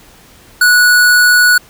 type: tone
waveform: square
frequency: 1469 Hz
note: F#6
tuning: 13 cents flat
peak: -6 dBFS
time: 0.61-1.58 s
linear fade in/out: 5 ms
effects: pink hiss -42 dBFS RMS until 1.69 s